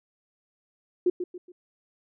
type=tone with echo; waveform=sine; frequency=358.3 Hz; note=F4; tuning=44 cents sharp; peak=-18 dBFS; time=1.06-1.1 s; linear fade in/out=5 ms; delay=140 ms; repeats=3; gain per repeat=-9 dB; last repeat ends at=1.52 s; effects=none